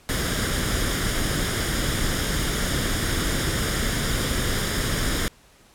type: noise with comb filter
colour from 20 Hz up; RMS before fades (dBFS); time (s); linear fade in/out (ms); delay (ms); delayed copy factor
pink; -24; 0.09-5.28; 0; 0.58; +0.55
effects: pink hiss -54 dBFS RMS until 5.74 s + low-pass 12000 Hz 12 dB/octave